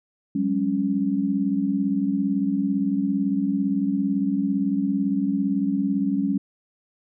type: chord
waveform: sine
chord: F# suspended second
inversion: none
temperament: equal with one note detuned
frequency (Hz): 185 / 202.8 / 277.2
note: F#3 / G#3 / C#4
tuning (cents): 0 / -41 / 0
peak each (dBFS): -28 / -24 / -23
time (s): 0.35-6.38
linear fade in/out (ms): 5
effects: none